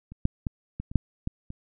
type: clicks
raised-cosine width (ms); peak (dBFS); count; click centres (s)
5; -29 / -9 / -16 / -20 / -26 / -7 / -16 / -25; 8; 0.12 / 0.254 / 0.468 / 0.8 / 0.915 / 0.957 / 1.274 / 1.504
effects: none